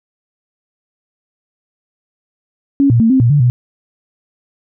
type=tone with pitch steps; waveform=sine; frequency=278.3 / 117.5 / 225.9 / 262.5 / 118.3 / 145.8 / 122.9 Hz; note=C#4 / A#2 / A3 / C4 / A#2 / D3 / B2; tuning=+7 / +14 / +46 / +6 / +26 / -12 / -8 cents; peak=-7 dBFS; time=2.8-3.5 s; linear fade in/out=0 ms; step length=100 ms; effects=none